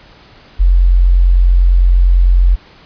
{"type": "tone", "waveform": "sine", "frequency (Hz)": 44.45, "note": "F1", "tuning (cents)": 31, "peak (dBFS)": -5, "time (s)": [0.59, 2.56], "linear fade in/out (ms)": 20, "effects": ["pink hiss -42 dBFS RMS until 2.85 s", "resampled to 11025 Hz"]}